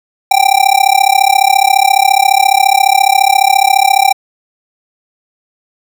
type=tone with amplitude modulation; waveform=square; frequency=784 Hz; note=G5; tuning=in tune; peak=-3 dBFS; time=0.31-4.13 s; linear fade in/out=5 ms; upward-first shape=sine; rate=34.5 Hz; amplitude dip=100%; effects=none